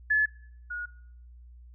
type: tone pair in turn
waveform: sine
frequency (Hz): 1719 / 1446.5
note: A6 / F#6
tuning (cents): -41 / -40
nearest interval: minor third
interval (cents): 299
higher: first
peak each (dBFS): -20 / -32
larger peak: first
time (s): 0.1-0.26 / 0.7-0.86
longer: neither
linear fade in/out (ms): 10
effects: noise-tail reverb RT60 0.7 s tail -22 dB re dry + added 60 Hz sine -47 dBFS peak until 1.74 s